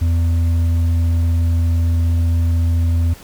sine tone with hard clipping, 84 Hz, E2, 33 cents sharp, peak -14 dBFS, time 0.01-3.14 s, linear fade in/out 10 ms, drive 4 dB, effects pink hiss -41 dBFS RMS until 3.23 s

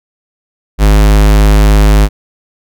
square tone, 51.7 Hz, G#1, 7 cents flat, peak -4 dBFS, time 0.78-2.09 s, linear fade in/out 50 ms, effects none

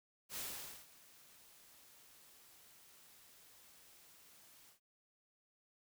white noise with ADSR envelope, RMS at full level -43 dBFS, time 0.29-4.8 s, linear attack 74 ms, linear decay 490 ms, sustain -20 dB, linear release 110 ms, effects none

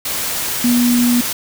sine tone in noise, 242.1 Hz, B3, 34 cents flat, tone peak -11 dBFS, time 0.64-1.21 s, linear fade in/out 5 ms, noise white, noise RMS -21 dBFS, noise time 0.05-1.33 s, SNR +7 dB, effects none

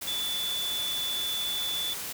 sine tone in noise, 3472 Hz, A7, 24 cents flat, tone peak -29 dBFS, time 0.07-1.94 s, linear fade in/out 10 ms, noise white, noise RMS -36 dBFS, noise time 0.01-2.13 s, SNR +4 dB, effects none

